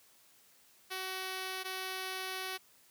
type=tone pair in turn; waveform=5% pulse; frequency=376.1 / 376.1 Hz; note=F#4 / F#4; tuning=+28 / +28 cents; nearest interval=unison; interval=0 cents; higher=neither; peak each=-26 dBFS; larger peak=neither; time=0.9-1.64 / 1.64-2.58 s; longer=second; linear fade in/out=20 ms; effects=white hiss -64 dBFS RMS until 2.9 s + high-pass 80 Hz 12 dB/octave